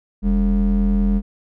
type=ring-modulated tone; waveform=triangle; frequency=122 Hz; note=B2; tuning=21 cents flat; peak=-9 dBFS; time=0.22-1.22 s; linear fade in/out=50 ms; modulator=79.3 Hz; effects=none